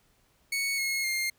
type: tone with pitch steps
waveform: sawtooth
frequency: 2217 / 2168 / 2119 Hz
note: C#7 / C#7 / C7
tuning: 0 / -39 / +21 cents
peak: -24 dBFS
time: 0.52-1.3 s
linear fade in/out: 5 ms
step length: 260 ms
effects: pink hiss -67 dBFS RMS until 1.38 s